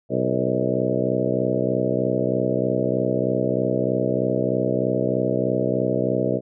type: harmonic tone with a mistuned harmonic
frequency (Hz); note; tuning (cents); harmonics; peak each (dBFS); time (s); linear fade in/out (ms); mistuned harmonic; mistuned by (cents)
63.2; B1; +41; 2 / 3 / 4 / 5 / 6 / 7 / 8 / 9 / 10; -28 / -28 / -28 / -28 / -28 / -28 / -28 / -28 / -28; 0.09-6.41; 50; 8; -48
effects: none

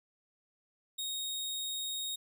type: tone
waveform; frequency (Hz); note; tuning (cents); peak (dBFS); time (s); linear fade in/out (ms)
sawtooth; 3740; A#7; +5; -32; 0.98-2.16; 10
effects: none

